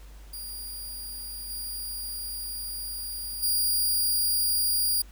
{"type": "tone with level steps", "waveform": "5% pulse", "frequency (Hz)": 4811, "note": "D8", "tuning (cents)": 41, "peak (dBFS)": [-29, -26, -16], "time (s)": [0.33, 5.02], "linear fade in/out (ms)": 5, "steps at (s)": [1.49, 3.42], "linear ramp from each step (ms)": 20, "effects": ["added 50 Hz sine -44 dBFS peak until 5.11 s", "pink hiss -56 dBFS RMS until 5.11 s"]}